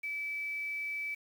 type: tone with quantisation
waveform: sine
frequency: 2304 Hz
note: D7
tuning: 34 cents flat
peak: -34 dBFS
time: 0.03-1.15 s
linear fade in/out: 10 ms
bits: 9
effects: none